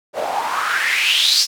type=noise with band-pass filter sweep; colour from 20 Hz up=white; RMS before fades=-18 dBFS; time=0.13-1.47 s; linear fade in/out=50 ms; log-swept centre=540 to 5300 Hz; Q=5.2; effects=none